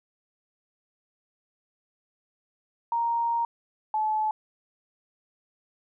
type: tone pair in turn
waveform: sine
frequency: 933 / 862.6 Hz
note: A#5 / A5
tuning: +1 / -35 cents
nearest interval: minor second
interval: 136 cents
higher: first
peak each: -23 dBFS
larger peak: neither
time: 2.92-3.45 / 3.94-4.31 s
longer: first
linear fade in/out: 2 ms
effects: none